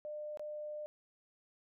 sine tone with dropouts, 601 Hz, D5, 40 cents sharp, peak -40 dBFS, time 0.05-0.86 s, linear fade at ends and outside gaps 0 ms, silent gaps 0.373-0.395 s, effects none

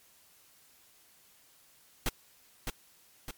pink noise with echo, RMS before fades -29 dBFS, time 2.06-2.09 s, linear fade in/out 2 ms, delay 610 ms, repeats 2, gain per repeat -5 dB, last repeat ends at 3.31 s, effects white hiss -62 dBFS RMS until 3.37 s + MP3 96 kbps

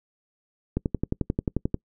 click train, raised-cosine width 3 ms, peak -11 dBFS, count 12, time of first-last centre 0.77-1.743 s, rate 11.3 Hz, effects noise-tail reverb RT60 0.1 s tail -26 dB re dry

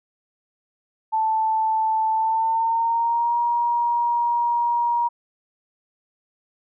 sine tone with pitch glide, 880 to 948.6 Hz, A5 to A#5, 0 to +30 cents, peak -18 dBFS, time 1.12-5.09 s, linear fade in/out 20 ms, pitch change +130 cents, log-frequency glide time 2.11-3.38 s, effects none

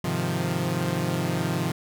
sawtooth chord, F minor seventh, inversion first, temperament equal, 103.83 / 130.81 / 155.56 / 174.61 Hz, Ab2 / C3 / Eb3 / F3, 0 / 0 / 0 / 0 cents, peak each -30 / -26 / -26 / -24 dBFS, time 0.04-1.72 s, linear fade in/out 5 ms, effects none

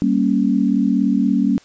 sine chord, G diminished, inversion none, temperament equal, 196 / 233.1 / 277.2 Hz, G3 / Bb3 / Db4, 0 / 0 / 0 cents, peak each -18 dBFS, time 0.02-1.58 s, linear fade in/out 0 ms, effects white hiss -50 dBFS RMS until 1.64 s + resampled to 16000 Hz

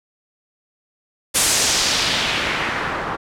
white noise with low-pass filter sweep, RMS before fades -20 dBFS, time 1.34-3.17 s, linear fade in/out 20 ms, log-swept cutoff 9900 to 1100 Hz, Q 1.4, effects none

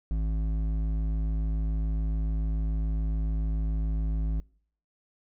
sine tone with hard clipping, 53.5 Hz, A1, 48 cents flat, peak -27 dBFS, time 0.11-4.4 s, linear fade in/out 0 ms, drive 9 dB, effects noise-tail reverb RT60 0.6 s tail -26 dB re dry

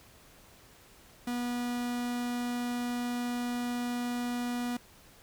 45% pulse tone, 243 Hz, B3, 28 cents flat, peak -31 dBFS, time 1.27-4.77 s, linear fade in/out 5 ms, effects pink hiss -57 dBFS RMS until 5.22 s

